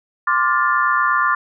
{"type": "chord", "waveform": "sine", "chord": "D minor seventh", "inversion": "third", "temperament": "equal with one note detuned", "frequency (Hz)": [1046.5, 1174.7, 1411.5, 1760], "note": ["C6", "D6", "F6", "A6"], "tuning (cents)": [0, 0, 18, 0], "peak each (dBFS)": [-20, -18, -20, -21], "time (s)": [0.27, 1.35], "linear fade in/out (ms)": 5, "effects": []}